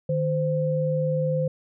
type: tone pair together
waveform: sine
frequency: 153.7 / 517.4 Hz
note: D#3 / C5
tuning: -21 / -19 cents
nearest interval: octave + major sixth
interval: 2102 cents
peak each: -24 dBFS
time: 0.09-1.48 s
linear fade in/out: 5 ms
effects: none